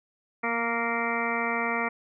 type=harmonic tone with a mistuned harmonic; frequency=232.5 Hz; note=A#3; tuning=4 cents flat; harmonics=1 / 2 / 3 / 4 / 5 / 6 / 8 / 9 / 10; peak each=-34 / -34 / -34 / -34 / -34 / -34 / -34 / -34 / -34 dBFS; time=0.43-1.89 s; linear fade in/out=10 ms; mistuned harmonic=1; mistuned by=+21 cents; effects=none